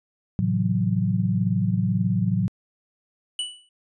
sine chord, F# half-diminished seventh, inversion first, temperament just, 111 / 133.2 / 166.5 / 185 Hz, A2 / C3 / E3 / F#3, +16 / +31 / +18 / 0 cents, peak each -24 / -29 / -27 / -23 dBFS, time 0.39-2.48 s, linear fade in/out 0 ms
square tone with exponential decay, 2960 Hz, F#7, in tune, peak -23 dBFS, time 3.39-3.69 s, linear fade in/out 2 ms, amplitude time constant 65 ms
effects resampled to 24000 Hz

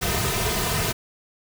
pink noise with comb filter, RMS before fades -24 dBFS, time 0.01-0.93 s, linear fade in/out 20 ms, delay 3.6 ms, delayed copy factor -0.85, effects none

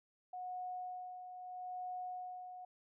sine tone with tremolo, 730 Hz, F#5, 24 cents flat, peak -40 dBFS, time 0.33-2.65 s, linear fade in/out 5 ms, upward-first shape sine, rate 0.78 Hz, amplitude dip 55%, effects none

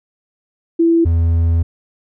sine / triangle tone pair in turn, 333.3 / 83.33 Hz, E4 / E2, +19 / +19 cents, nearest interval 2 octaves, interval 2400 cents, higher first, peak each -9 dBFS, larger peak neither, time 0.79-1.05 / 1.05-1.63 s, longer second, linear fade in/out 10 ms, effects none

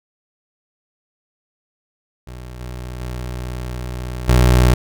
25% pulse tone with level steps, 61.74 Hz, B1, in tune, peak -28 / -24 / -21 / -6 dBFS, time 2.27-4.74 s, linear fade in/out 5 ms, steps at 2.6 / 3 / 4.28 s, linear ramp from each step 10 ms, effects none

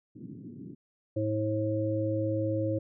white band-pass noise, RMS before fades -44 dBFS, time 0.15-0.75 s, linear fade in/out 10 ms, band 110 to 330 Hz, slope 48 dB/octave
harmonic tone, 107.7 Hz, A2, 37 cents flat, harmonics 1 / 3 / 5, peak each -31 / -31 / -31 dBFS, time 1.16-2.79 s, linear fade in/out 10 ms
effects none

